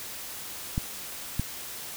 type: clicks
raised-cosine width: 5 ms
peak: -14 dBFS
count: 2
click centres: 0.779 / 1.396 s
effects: white hiss -39 dBFS RMS until 1.96 s